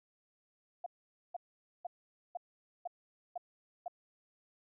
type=tone bursts; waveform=sine; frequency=706 Hz; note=F5; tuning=19 cents sharp; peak=-36 dBFS; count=7; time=0.84-3.881 s; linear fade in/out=5 ms; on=23 ms; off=480 ms; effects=none